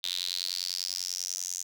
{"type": "tone with high-pass filter sweep", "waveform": "square", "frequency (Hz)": 45.11, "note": "F#1", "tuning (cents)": -43, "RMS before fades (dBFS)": -34, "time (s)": [0.03, 1.63], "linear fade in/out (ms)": 10, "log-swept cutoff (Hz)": [3700, 6500], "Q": 6.3, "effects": []}